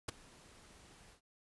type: noise with ADSR envelope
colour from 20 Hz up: pink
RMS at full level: -36 dBFS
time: 0.08-1.21 s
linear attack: 10 ms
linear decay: 9 ms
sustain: -24 dB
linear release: 100 ms
effects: resampled to 24000 Hz